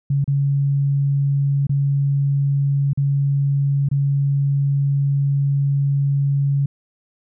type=tone with dropouts; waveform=sine; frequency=140 Hz; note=C#3; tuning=18 cents sharp; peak=-15 dBFS; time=0.1-6.66 s; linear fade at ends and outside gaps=5 ms; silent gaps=0.243-0.277 / 1.669-1.694 / 2.933-2.974 / 3.888-3.913 s; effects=none